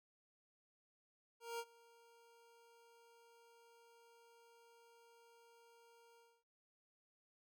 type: tone with ADSR envelope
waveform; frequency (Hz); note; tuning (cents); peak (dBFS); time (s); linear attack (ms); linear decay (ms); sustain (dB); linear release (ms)
25% pulse; 466.2; A#4; 0; -37; 1.4-6.44; 190; 54; -24; 260
effects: noise-tail reverb RT60 0.1 s tail -19 dB re dry